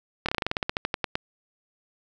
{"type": "slowing click train", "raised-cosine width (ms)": 0.3, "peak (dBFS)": -9, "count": 16, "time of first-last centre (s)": [0.26, 1.155], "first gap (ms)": 26, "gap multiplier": 1.11, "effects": []}